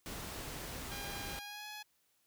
pink noise, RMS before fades -44 dBFS, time 0.06-1.39 s, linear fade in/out 0 ms
10% pulse tone with pitch glide, 806 to 842.2 Hz, G5 to G#5, +48 to +24 cents, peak -36 dBFS, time 0.91-1.83 s, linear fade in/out 10 ms, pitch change +76 cents, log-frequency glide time 1.29-1.67 s
effects white hiss -75 dBFS RMS until 2.26 s

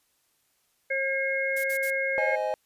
harmonic tone, 539 Hz, C#5, 49 cents flat, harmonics 1 / 3 / 4, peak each -29 / -31 / -28 dBFS, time 0.9-2.36 s, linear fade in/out 10 ms
violet noise bursts, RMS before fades -34 dBFS, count 3, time 1.56-1.906 s, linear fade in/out 10 ms, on 82 ms, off 50 ms
triangle chord, Ab major, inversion first, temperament just, 519.1 / 623 / 830.6 Hz, C5 / Eb5 / Ab5, -14 / +2 / 0 cents, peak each -29 / -27 / -29 dBFS, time 2.18-2.54 s, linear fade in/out 0 ms
effects white hiss -70 dBFS RMS until 2.65 s + resampled to 32000 Hz

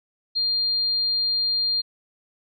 sine tone, 4200 Hz, C8, 6 cents sharp, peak -20 dBFS, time 0.35-1.82 s, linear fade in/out 20 ms, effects none

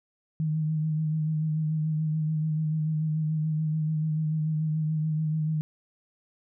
sine tone with vibrato, 155.7 Hz, D#3, 2 cents sharp, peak -24 dBFS, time 0.4-5.61 s, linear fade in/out 0 ms, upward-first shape sine, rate 6.9 Hz, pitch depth 29 cents each way, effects none

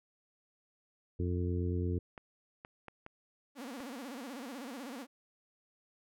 harmonic tone, 88.8 Hz, F2, 29 cents sharp, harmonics 1 / 2 / 3 / 4 / 5, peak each -32 / -40 / -40 / -40 / -43 dBFS, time 1.19-1.99 s, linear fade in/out 10 ms
clicks, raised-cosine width 0.5 ms, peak -31 dBFS, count 5, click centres 2.178 / 2.649 / 2.883 / 3.064 / 3.804 s
sawtooth tone with vibrato, 258.5 Hz, C4, 21 cents flat, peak -38 dBFS, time 3.55-5.07 s, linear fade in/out 50 ms, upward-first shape sine, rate 16 Hz, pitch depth 200 cents each way
effects none

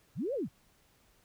sine linear two-way sweep, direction up then down, 82.41 to 589 to 82.41 Hz, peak -31 dBFS, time 0.15-0.49 s, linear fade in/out 50 ms, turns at 0.34 s, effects pink hiss -67 dBFS RMS until 1.24 s

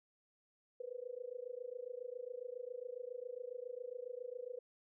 sine tone with amplitude modulation, 493.9 Hz, B4, in tune, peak -39 dBFS, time 0.8-4.59 s, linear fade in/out 5 ms, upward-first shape sine, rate 27.3 Hz, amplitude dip 95%, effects none

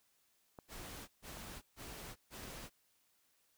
clicks, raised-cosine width 1 ms, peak -36 dBFS, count 2, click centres 0.588 / 1.371 s
pink noise bursts, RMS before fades -49 dBFS, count 4, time 0.68-2.7 s, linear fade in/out 50 ms, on 400 ms, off 140 ms
effects white hiss -75 dBFS RMS until 3.57 s

